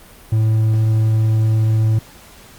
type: tone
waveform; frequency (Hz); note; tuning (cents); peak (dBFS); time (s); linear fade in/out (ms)
triangle; 110; A2; 0; -10; 0.32-1.99; 5
effects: pink hiss -43 dBFS RMS until 2.58 s + Opus 32 kbps